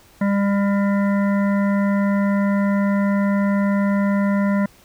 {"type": "harmonic tone", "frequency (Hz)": 200, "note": "G3", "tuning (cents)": 35, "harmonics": [1, 3, 5, 7, 9, 10], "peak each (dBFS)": [-16, -26, -30, -33, -35, -36], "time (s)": [0.21, 4.66], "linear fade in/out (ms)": 5, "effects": ["pink hiss -51 dBFS RMS until 4.84 s"]}